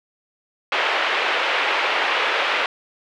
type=band-pass noise; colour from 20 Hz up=white; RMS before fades=-21 dBFS; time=0.72-2.66 s; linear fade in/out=2 ms; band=420 to 2900 Hz; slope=24 dB/octave; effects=none